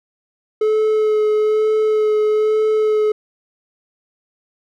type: tone with vibrato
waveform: triangle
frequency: 429.8 Hz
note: A4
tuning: 41 cents flat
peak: -11 dBFS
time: 0.61-3.12 s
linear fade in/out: 5 ms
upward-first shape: sine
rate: 1.1 Hz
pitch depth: 14 cents each way
effects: none